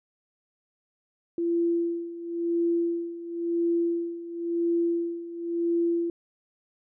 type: tone with tremolo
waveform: sine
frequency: 339.8 Hz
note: F4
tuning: 47 cents flat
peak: -21 dBFS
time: 1.38-6.1 s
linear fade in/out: 2 ms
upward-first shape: sine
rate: 0.96 Hz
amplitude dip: 80%
effects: none